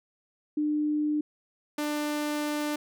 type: tone pair in turn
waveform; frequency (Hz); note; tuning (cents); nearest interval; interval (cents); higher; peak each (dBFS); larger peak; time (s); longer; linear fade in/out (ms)
sine / sawtooth; 300 / 297.4; D4 / D4; +37 / +22; unison; 15; first; -24; neither; 0.57-1.21 / 1.78-2.76; second; 5
effects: none